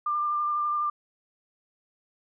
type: tone with vibrato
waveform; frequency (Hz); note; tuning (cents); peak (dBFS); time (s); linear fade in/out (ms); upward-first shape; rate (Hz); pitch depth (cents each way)
sine; 1193; D6; +27; -24; 0.06-0.9; 5; triangle; 12; 18
effects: none